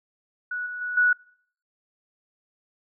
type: tone with level steps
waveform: sine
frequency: 1470 Hz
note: F#6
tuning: 12 cents flat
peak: -27 / -31 / -27 / -16 dBFS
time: 0.51-1.13 s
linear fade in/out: 5 ms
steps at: 0.66 / 0.81 / 0.97 s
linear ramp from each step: 5 ms
effects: noise-tail reverb RT60 0.6 s tail -26 dB re dry